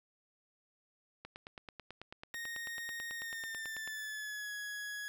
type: click train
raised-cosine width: 0.3 ms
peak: -30 dBFS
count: 25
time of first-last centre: 1.25-3.876 s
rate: 9.14 Hz
type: tone with pitch glide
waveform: 40% pulse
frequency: 1858 to 1674.5 Hz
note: A#6 to G#6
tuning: -6 to +14 cents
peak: -39 dBFS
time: 2.34-5.08 s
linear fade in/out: 0 ms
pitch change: -180 cents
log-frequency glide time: 3.15-4.52 s
effects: none